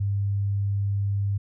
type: tone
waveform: sine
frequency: 100 Hz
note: G2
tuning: 35 cents sharp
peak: -22 dBFS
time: 0-1.38 s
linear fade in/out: 10 ms
effects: none